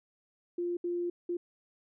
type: tone bursts at uneven times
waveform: sine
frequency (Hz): 349.2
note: F4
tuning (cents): 0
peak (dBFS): -30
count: 3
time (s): 0.58-0.77 / 0.84-1.1 / 1.29-1.37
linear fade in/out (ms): 5
effects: none